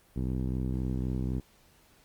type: tone with low-pass filter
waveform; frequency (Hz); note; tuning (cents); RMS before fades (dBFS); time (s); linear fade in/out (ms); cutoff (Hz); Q
10% pulse; 63.9; C2; -40; -31; 0.16-1.4; 5; 280; 0.62
effects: pink hiss -62 dBFS RMS until 2.04 s + Opus 32 kbps